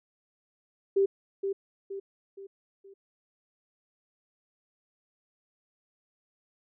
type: tone with echo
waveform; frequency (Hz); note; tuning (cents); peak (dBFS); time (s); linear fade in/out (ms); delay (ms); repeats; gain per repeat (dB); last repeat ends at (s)
sine; 392.5; G4; +2; -20; 0.96-1.06; 10; 470; 4; -7; 2.94
effects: none